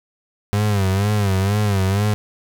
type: tone with vibrato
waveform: 35% pulse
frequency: 100 Hz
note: G2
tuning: 35 cents sharp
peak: -14 dBFS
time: 0.53-2.14 s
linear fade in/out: 0 ms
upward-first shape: sine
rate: 2.1 Hz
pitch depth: 100 cents each way
effects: none